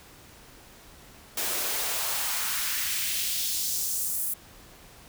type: noise with high-pass filter sweep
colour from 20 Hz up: white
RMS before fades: -29 dBFS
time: 1.37-4.34 s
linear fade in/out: 5 ms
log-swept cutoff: 290 to 11000 Hz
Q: 1.3
effects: pink hiss -51 dBFS RMS until 5.08 s